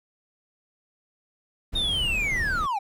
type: noise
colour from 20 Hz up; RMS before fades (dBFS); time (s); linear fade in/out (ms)
brown; -32; 1.72-2.67; 20
type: linear sweep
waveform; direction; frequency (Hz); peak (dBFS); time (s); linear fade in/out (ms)
triangle; down; 3729 to 762; -22; 1.75-2.79; 10
effects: none